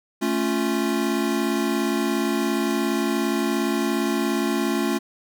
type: chord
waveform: square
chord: A augmented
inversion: none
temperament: equal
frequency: 220 / 277.2 / 349.2 Hz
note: A3 / C#4 / E#4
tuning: 0 / 0 / 0 cents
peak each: -26 dBFS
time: 0.21-4.99 s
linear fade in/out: 20 ms
effects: none